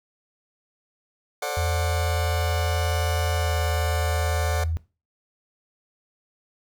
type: chord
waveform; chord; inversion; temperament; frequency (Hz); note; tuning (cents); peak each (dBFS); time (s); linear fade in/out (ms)
sawtooth; D dominant seventh; second; just; 440.5 / 528.6 / 587.3 / 734.2; A4 / C5 / D5 / F#5; +2 / +18 / 0 / -14; -30 / -30 / -27 / -26; 1.42-4.64; 5
type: tone with pitch glide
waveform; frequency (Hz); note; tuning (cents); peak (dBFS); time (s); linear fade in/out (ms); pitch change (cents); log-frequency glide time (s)
sine; 84.1 to 81.47; E2 to E2; +35 to -20; -23; 1.57-4.77; 0; -55; 3.37-3.54
effects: noise-tail reverb RT60 0.3 s tail -18 dB re dry